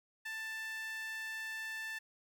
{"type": "tone with high-pass filter", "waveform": "sawtooth", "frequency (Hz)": 884, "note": "A5", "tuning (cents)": 8, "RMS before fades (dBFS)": -42, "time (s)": [0.25, 1.99], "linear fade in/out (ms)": 10, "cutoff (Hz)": 1900, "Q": 4.5, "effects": ["12-bit"]}